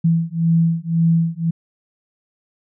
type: beating tone pair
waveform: sine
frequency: 164.81 / 166.71 Hz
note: E3 / E3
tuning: 0 / +20 cents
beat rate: 1.9 Hz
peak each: -17 dBFS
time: 0.04-1.51 s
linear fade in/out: 10 ms
effects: none